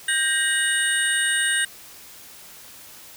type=tone cluster; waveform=sine; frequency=1589 / 1872 / 2907 / 3698 / 8670 Hz; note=G6 / A#6 / F#7 / A#7 / C#9; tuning=+23 / +7 / -31 / -15 / -39 cents; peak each=-24 / -25 / -28 / -29 / -24 dBFS; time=0.08-1.65 s; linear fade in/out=5 ms; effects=white hiss -44 dBFS RMS until 3.16 s